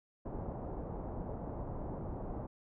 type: low-pass noise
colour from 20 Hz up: pink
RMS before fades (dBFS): -41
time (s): 0.25-2.47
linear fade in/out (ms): 10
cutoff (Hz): 870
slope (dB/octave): 24
effects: none